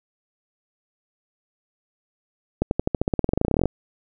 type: accelerating click train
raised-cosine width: 2 ms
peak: -6 dBFS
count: 23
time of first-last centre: 2.62-3.657 s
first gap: 91 ms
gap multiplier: 0.93
effects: none